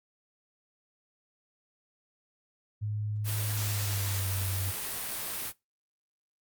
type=tone with pitch glide; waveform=sine; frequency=105.5 to 95.63 Hz; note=G#2 to G2; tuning=+28 to -42 cents; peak=-30 dBFS; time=2.81-4.72 s; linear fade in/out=20 ms; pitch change=-170 cents; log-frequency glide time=3.53-4.32 s
type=noise; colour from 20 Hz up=white; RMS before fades=-35 dBFS; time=3.24-5.53 s; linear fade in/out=50 ms
effects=noise-tail reverb RT60 0.2 s tail -21 dB re dry + Opus 48 kbps